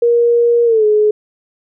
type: tone with pitch glide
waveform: sine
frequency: 472.8 to 423.7 Hz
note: A#4 to G#4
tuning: +24 to +35 cents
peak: -8 dBFS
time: 0.02-1.11 s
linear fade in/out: 5 ms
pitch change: -189 cents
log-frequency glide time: 0.65-0.85 s
effects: none